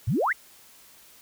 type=exponential sweep; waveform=sine; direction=up; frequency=92.5 to 2235 Hz; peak=-21 dBFS; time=0.07-0.33 s; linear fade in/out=10 ms; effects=white hiss -53 dBFS RMS until 1.21 s